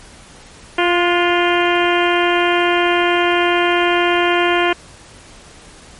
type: harmonic tone with a mistuned harmonic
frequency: 349.2 Hz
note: F4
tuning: in tune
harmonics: 1 / 2 / 3 / 4 / 5 / 6 / 7 / 8 / 9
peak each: -16 / -19 / -21 / -22 / -23 / -24 / -24 / -25 / -26 dBFS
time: 0.78-4.73 s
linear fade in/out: 5 ms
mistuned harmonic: 4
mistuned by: +39 cents
effects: pink hiss -41 dBFS RMS until 5.99 s + MP3 48 kbps